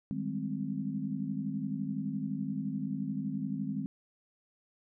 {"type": "chord", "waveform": "sine", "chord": "Ab major seventh", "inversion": "second", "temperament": "equal", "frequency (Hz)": [155.56, 196, 207.7, 261.6], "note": ["Eb3", "G3", "Ab3", "C4"], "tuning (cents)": [0, 0, 0, 0], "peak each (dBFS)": [-39, -38, -37, -37], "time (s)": [0.11, 3.86], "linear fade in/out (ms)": 0, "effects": []}